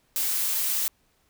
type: noise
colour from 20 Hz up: blue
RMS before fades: -26 dBFS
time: 0.16-0.88 s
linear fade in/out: 0 ms
effects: pink hiss -67 dBFS RMS until 1.29 s